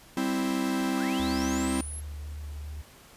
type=chord; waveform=45% pulse; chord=C major; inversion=second; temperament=equal; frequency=196 / 261.6 / 329.6 Hz; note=G3 / C4 / E4; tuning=0 / 0 / 0 cents; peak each=-33 / -28 / -32 dBFS; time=0.17-1.81 s; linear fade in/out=2 ms
type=linear sweep; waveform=sine; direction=up; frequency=987.8 to 11320 Hz; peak=-38 dBFS; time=0.96-2.01 s; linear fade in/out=20 ms
type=tone with vibrato; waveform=sine; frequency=74 Hz; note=D2; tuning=14 cents sharp; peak=-35 dBFS; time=1.19-2.82 s; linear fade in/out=10 ms; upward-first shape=square; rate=2.8 Hz; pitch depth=13 cents each way
effects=pink hiss -53 dBFS RMS until 3.16 s + resampled to 32000 Hz